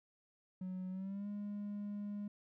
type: tone with pitch glide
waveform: triangle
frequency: 185 to 205.3 Hz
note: F#3 to G#3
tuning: 0 to -20 cents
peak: -37 dBFS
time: 0.61-2.28 s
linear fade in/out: 5 ms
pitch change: +180 cents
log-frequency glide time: 0.9-1.28 s
effects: tanh soft clip ceiling -34 dBFS